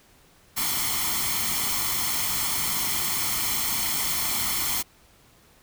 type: noise with comb filter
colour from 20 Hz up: white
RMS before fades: -26 dBFS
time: 0.56-4.83 s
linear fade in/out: 20 ms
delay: 0.93 ms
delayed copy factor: +0.65
effects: pink hiss -57 dBFS RMS until 5.62 s